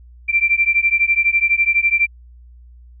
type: beating tone pair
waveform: sine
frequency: 2349 / 2361 Hz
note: D7 / D7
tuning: 0 / +9 cents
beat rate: 12 Hz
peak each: -16 dBFS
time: 0.28-2.07 s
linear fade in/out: 20 ms
effects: added 60 Hz sine -40 dBFS peak until 3 s